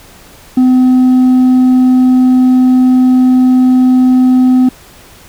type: tone with hard clipping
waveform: triangle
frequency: 254.7 Hz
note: C4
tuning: 46 cents flat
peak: -3 dBFS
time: 0.57-4.69 s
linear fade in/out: 5 ms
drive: 1 dB
effects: pink hiss -38 dBFS RMS until 5.28 s